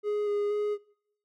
triangle tone with vibrato, 414.1 Hz, G#4, 5 cents flat, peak -24 dBFS, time 0.03-0.78 s, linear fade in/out 50 ms, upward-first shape square, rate 2.1 Hz, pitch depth 12 cents each way, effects noise-tail reverb RT60 0.7 s tail -23 dB re dry

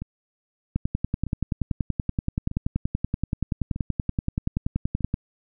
two click trains, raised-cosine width 5 ms, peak -11 / -19 dBFS, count 47 / 5, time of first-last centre 0.76-5.141 / 0.02-5.008 s, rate 10.5 / 0.802 Hz, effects none

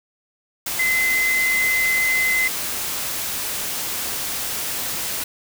sine tone in noise, 2049 Hz, C7, 37 cents flat, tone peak -17 dBFS, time 0.79-2.48 s, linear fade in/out 5 ms, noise white, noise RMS -26 dBFS, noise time 0.66-5.24 s, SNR +6 dB, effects none

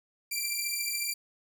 10% pulse beating tone pair, 2349 / 2363 Hz, D7 / D7, 0 / +10 cents, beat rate 14 Hz, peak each -24 dBFS, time 0.31-1.14 s, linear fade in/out 10 ms, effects none

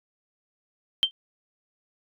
sine tone with exponential decay, 3136 Hz, G7, in tune, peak -12 dBFS, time 1.03-1.11 s, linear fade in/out 0 ms, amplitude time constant 17 ms, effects tanh soft clip ceiling -9 dBFS

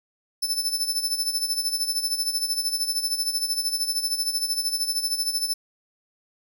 sawtooth tone with tremolo, 5274 Hz, E8, in tune, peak -18 dBFS, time 0.42-5.54 s, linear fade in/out 10 ms, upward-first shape sine, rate 13 Hz, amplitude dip 70%, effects none

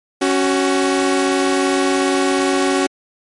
sawtooth tone pair together, 277.2 / 374.5 Hz, C#4 / F#4, 0 / +21 cents, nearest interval perfect fourth, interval 521 cents, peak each -13 dBFS, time 0.21-2.87 s, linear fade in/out 10 ms, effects MP3 48 kbps

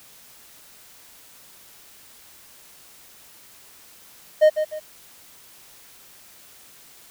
triangle tone with echo, 617 Hz, D#5, 15 cents flat, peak -8 dBFS, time 4.41-4.5 s, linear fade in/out 20 ms, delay 150 ms, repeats 2, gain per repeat -9 dB, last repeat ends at 4.8 s, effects white hiss -49 dBFS RMS until 7.1 s

